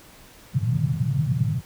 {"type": "band-pass noise", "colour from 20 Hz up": "pink", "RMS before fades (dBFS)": -23, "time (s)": [0.53, 1.61], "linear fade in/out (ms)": 20, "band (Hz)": [110, 160], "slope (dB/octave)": 48, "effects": ["pink hiss -49 dBFS RMS until 1.65 s"]}